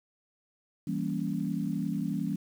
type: chord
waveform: sine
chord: E diminished seventh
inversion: none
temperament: equal with one note detuned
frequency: 164.81 / 196 / 233.1 / 279.3 Hz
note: E3 / G3 / Bb3 / Db4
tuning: 0 / 0 / 0 / +13 cents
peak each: -34 / -33 / -35 / -35 dBFS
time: 0.87-2.36 s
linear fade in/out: 5 ms
effects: 9-bit